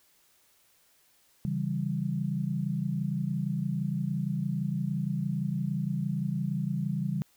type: chord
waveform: sine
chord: C# diminished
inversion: none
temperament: equal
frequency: 138.59 / 164.81 / 196 Hz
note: C#3 / E3 / G3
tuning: 0 / 0 / 0 cents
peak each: -32 dBFS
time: 1.45-7.22 s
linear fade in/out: 0 ms
effects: white hiss -65 dBFS RMS until 7.36 s